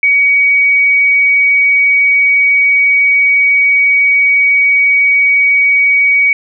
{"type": "tone", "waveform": "sine", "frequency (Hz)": 2257, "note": "C#7", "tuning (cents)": 31, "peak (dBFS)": -6, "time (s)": [0.03, 6.33], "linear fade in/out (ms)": 2, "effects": []}